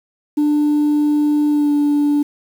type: tone with pitch glide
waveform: sine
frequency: 296.5 to 291.6 Hz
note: D4 to D4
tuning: +17 to -12 cents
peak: -10 dBFS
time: 0.37-2.23 s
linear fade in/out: 10 ms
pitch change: -29 cents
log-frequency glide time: 1.5-1.71 s
effects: tanh soft clip ceiling -11 dBFS + 7-bit